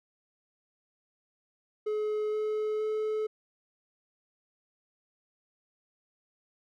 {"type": "tone with pitch steps", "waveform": "triangle", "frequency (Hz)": [425.6, 428.6, 431.5], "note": ["G#4", "A4", "A4"], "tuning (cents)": [42, -45, -34], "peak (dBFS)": -26, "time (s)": [1.86, 3.27], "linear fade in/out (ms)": 10, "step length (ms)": 470, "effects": []}